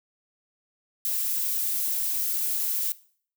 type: noise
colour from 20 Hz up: violet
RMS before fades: -27 dBFS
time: 1.05-2.92 s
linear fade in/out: 0 ms
effects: noise-tail reverb RT60 0.5 s tail -19 dB re dry